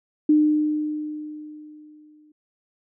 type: tone with exponential decay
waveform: sine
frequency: 303.1 Hz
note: D#4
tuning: 45 cents flat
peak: -12 dBFS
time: 0.29-2.32 s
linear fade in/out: 5 ms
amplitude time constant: 440 ms
effects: none